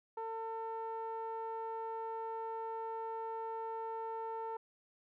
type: tone with low-pass filter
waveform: sawtooth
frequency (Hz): 450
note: A4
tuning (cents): +39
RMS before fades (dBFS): -41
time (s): 0.17-4.57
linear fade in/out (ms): 5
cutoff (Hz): 1000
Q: 3.4
effects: none